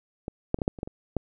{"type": "clicks", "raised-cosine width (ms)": 2, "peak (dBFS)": [-19, -9, -26, -12, -9, -27, -16, -24, -12], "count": 9, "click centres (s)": [0.281, 0.544, 0.588, 0.618, 0.679, 0.788, 0.831, 0.875, 1.167], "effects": []}